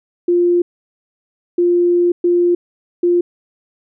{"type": "tone bursts at uneven times", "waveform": "sine", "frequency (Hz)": 350, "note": "F4", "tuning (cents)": 4, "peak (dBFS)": -10, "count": 4, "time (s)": [[0.28, 0.62], [1.58, 2.12], [2.24, 2.55], [3.03, 3.21]], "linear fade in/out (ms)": 5, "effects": []}